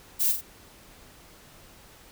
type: noise with echo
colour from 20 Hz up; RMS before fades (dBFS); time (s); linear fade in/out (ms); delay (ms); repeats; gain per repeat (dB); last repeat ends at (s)
violet; -24; 0.19-0.33; 20; 43; 2; -6; 0.416
effects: pink hiss -52 dBFS RMS until 2.11 s